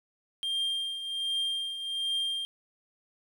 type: tone with tremolo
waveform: triangle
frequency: 3194 Hz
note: G7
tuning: 32 cents sharp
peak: -25 dBFS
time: 0.43-2.45 s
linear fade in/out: 0 ms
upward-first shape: triangle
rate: 1.3 Hz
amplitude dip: 65%
effects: 11-bit

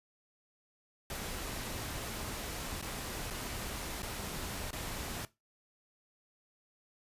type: noise with dropouts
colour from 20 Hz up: pink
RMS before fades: -40 dBFS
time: 1.1-5.25 s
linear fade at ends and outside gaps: 1 ms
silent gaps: 2.814-2.825 / 3.302-3.307 / 4.021-4.029 / 4.707-4.73 s
effects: noise-tail reverb RT60 0.2 s tail -17 dB re dry + resampled to 32000 Hz

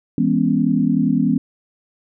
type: chord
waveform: sine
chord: C# minor seventh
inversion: first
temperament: equal with one note detuned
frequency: 164.81 / 203.8 / 246.9 / 277.2 Hz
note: E3 / G#3 / B3 / C#4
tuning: 0 / -32 / 0 / 0 cents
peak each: -21 / -20 / -18 / -20 dBFS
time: 0.18-1.38 s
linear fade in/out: 2 ms
effects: none

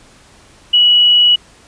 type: tone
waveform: sine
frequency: 2930 Hz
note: F#7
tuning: 18 cents flat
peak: -6 dBFS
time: 0.73-1.36 s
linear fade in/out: 10 ms
effects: pink hiss -45 dBFS RMS until 1.67 s + resampled to 22050 Hz

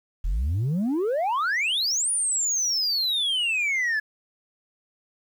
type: exponential two-way sweep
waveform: sine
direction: up then down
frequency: 37.73 to 9710 to 1689 Hz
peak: -19 dBFS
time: 0.24-4 s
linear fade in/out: 10 ms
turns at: 2.11 s
effects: tanh soft clip ceiling -21 dBFS + 9-bit

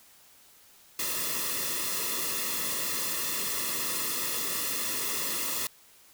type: noise with comb filter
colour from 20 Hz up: white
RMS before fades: -31 dBFS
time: 0.99-5.67 s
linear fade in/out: 2 ms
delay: 1.3 ms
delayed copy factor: -0.85
effects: white hiss -57 dBFS RMS until 6.13 s

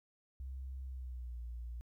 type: tone with pitch glide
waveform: sine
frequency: 65.7 to 59.21 Hz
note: C2 to A#1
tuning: +8 to +28 cents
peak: -40 dBFS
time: 0.4-1.81 s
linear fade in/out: 0 ms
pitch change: -180 cents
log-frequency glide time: 0.83-1.4 s
effects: tanh soft clip ceiling -37 dBFS + 13-bit

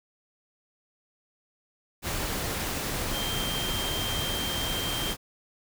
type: tone in noise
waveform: sine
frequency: 3164 Hz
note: G7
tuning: 15 cents sharp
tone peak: -32 dBFS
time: 3.11-5.15 s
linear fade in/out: 50 ms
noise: pink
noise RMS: -31 dBFS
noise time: 2.02-5.17 s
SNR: -4 dB
effects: none

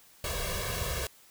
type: noise with comb filter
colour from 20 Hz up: pink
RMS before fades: -33 dBFS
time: 0.24-1.07 s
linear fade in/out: 2 ms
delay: 1.8 ms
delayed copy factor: +0.95
effects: white hiss -58 dBFS RMS until 1.3 s

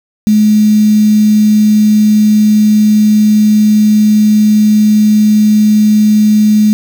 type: tone with quantisation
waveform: sine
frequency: 212.5 Hz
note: G#3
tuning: 40 cents sharp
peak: -4 dBFS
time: 0.27-6.73 s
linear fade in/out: 0 ms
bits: 4
effects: none

